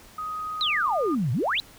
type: tone with pitch glide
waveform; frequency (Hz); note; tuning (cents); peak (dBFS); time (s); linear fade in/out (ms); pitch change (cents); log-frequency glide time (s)
sine; 1252 to 1216.4; D#6 to D#6; +10 to -40; -29; 0.18-1.15; 5; -50; 0.59-0.71
type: exponential two-way sweep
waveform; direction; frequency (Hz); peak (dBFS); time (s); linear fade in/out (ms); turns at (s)
sine; down then up; 4168 to 110 to 4168; -22; 0.61-1.6; 0; 1.32
effects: pink hiss -50 dBFS RMS until 1.78 s